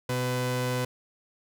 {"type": "tone pair together", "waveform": "sawtooth", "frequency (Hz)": [125.4, 250.8], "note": ["B2", "B3"], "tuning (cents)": [27, 27], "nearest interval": "octave", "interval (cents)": 1200, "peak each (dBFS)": -24, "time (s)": [0.09, 0.85], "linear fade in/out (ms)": 5, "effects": []}